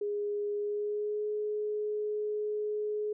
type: tone with pitch glide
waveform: sine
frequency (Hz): 412.3 to 421.7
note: G#4 to G#4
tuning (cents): -13 to +26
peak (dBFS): -30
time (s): 0.01-3.13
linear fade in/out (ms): 5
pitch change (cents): +39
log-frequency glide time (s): 0.56-1.26
effects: none